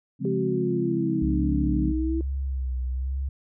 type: chord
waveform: sine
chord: Db major seventh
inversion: none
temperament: equal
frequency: 138.59 / 174.61 / 207.7 / 261.6 Hz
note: Db3 / F3 / Ab3 / C4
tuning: 0 / 0 / 0 / 0 cents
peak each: -30 dBFS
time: 0.19-1.94 s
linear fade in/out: 50 ms
type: exponential two-way sweep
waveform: sine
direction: down then up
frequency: 392 to 294.3 to 329 Hz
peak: -25 dBFS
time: 0.25-2.21 s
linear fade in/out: 2 ms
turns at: 1.56 s
type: tone with vibrato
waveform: sine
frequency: 65.41 Hz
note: C2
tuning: in tune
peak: -25 dBFS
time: 1.22-3.29 s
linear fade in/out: 5 ms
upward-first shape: sine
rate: 1.1 Hz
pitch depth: 66 cents each way
effects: none